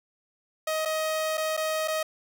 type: tone with dropouts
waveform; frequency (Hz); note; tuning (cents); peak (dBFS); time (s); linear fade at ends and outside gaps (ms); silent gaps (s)
sawtooth; 629; D#5; +19; -22; 0.67-2.03; 5; 0.852-0.856 / 1.373-1.377 / 1.568-1.574 / 1.877-1.881
effects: none